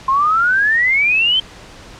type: exponential sweep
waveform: sine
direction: up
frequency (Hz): 1046.5 to 3148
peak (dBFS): -11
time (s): 0.08-1.4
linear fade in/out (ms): 5
effects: pink hiss -38 dBFS RMS until 1.99 s + low-pass 6000 Hz 12 dB/octave